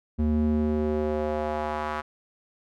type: tone with band-pass filter sweep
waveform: square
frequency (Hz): 75.9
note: D#2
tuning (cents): -42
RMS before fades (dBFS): -26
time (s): 0.18-2.02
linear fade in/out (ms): 20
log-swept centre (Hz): 170 to 1200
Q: 1.8
effects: none